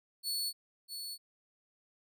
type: tone with echo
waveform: sawtooth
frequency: 4419 Hz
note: C#8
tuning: 6 cents flat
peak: -30 dBFS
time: 0.23-0.53 s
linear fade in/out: 50 ms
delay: 650 ms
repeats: 1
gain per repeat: -7 dB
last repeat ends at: 1.18 s
effects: none